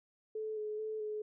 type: tone with vibrato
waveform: sine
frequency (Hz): 430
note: A4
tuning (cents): -40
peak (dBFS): -36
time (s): 0.35-1.22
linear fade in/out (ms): 5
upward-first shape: square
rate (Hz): 2.3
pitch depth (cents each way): 18
effects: none